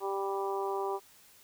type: harmonic tone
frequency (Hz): 196.3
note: G3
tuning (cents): +3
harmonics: 2 / 3 / 4 / 5 / 6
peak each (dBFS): -33 / -44 / -37 / -38 / -42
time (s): 0-1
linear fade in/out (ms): 50
effects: white hiss -59 dBFS RMS until 1.43 s